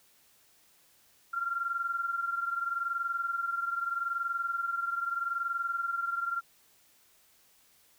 sine tone pair together, 1376.1 / 1396.9 Hz, F6 / F6, -26 / 0 cents, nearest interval unison, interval 26 cents, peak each -31 / -36 dBFS, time 1.33-6.41 s, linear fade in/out 10 ms, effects white hiss -64 dBFS RMS until 7.98 s

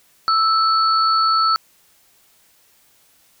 sine tone pair together, 1318.5 / 4435 Hz, E6 / C#8, 0 / 0 cents, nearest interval octave + major sixth, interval 2100 cents, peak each -14 / -21 dBFS, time 0.28-1.56 s, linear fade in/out 0 ms, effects white hiss -56 dBFS RMS until 3.4 s

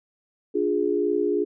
sine chord, D diminished, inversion none, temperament equal with one note detuned, 293.7 / 352.9 / 415.3 Hz, D4 / F4 / Ab4, 0 / +18 / 0 cents, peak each -27 / -25 / -23 dBFS, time 0.54-1.45 s, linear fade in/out 20 ms, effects none

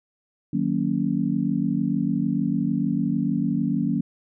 sine chord, D# minor seventh, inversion none, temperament just, 155.56 / 186.68 / 233.3 / 280 Hz, D#3 / F#3 / A#3 / C#4, 0 / +16 / +2 / +18 cents, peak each -28 / -26 / -25 / -26 dBFS, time 0.53-4.01 s, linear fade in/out 5 ms, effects none

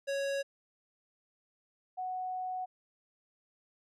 square / sine tone pair in turn, 554.4 / 740 Hz, C#5 / F#5, 0 / 0 cents, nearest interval perfect fourth, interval 500 cents, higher second, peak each -32 / -34 dBFS, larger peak first, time 0.07-0.43 / 1.97-2.66 s, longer second, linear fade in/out 20 ms, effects low-pass 8000 Hz 12 dB/octave

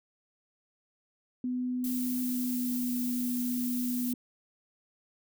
sine tone with pitch glide, 250.3 to 246.1 Hz, B3 to B3, +23 to -6 cents, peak -29 dBFS, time 1.44-4.14 s, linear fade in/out 2 ms, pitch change -29 cents, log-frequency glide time 2.17-2.91 s
violet noise, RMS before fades -38 dBFS, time 1.84-4.13 s, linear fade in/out 2 ms
effects none

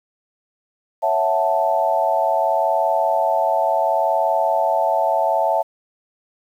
sine chord, F# minor seventh, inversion second, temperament equal, 554.4 / 659.3 / 740 / 880 Hz, C#5 / E5 / F#5 / A5, 0 / 0 / 0 / 0 cents, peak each -24 / -19 / -23 / -20 dBFS, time 1.02-5.63 s, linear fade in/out 20 ms, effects 8-bit

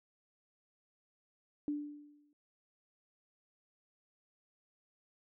sine tone with exponential decay, 293.7 Hz, D4, in tune, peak -31 dBFS, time 1.68-2.33 s, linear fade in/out 1 ms, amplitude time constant 140 ms, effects none

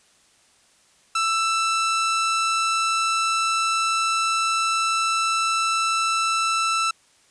sawtooth tone, 1327 Hz, E6, 11 cents sharp, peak -16 dBFS, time 1.15-6.91 s, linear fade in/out 5 ms, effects white hiss -58 dBFS RMS until 7.3 s + resampled to 22050 Hz

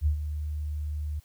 sine tone with ADSR envelope, 75.1 Hz, D2, 39 cents sharp, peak -19 dBFS, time 0.01-1.2 s, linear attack 52 ms, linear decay 100 ms, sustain -10 dB, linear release 11 ms, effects white hiss -63 dBFS RMS until 1.24 s

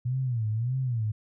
sine tone with vibrato, 119.1 Hz, A#2, 38 cents sharp, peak -25 dBFS, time 0.05-1.12 s, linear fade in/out 10 ms, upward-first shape sine, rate 1.7 Hz, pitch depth 180 cents each way, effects none

